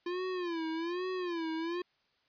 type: tone with vibrato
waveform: square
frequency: 345.2 Hz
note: F4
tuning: 20 cents flat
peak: -34 dBFS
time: 0.06-1.82 s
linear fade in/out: 5 ms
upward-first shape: sine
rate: 1.2 Hz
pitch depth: 130 cents each way
effects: white hiss -73 dBFS RMS until 2.28 s + resampled to 11025 Hz